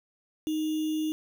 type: tone with sample-and-hold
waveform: sine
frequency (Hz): 311.1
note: D#4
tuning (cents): 0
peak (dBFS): -26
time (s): 0.47-1.12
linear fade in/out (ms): 0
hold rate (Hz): 3150
effects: none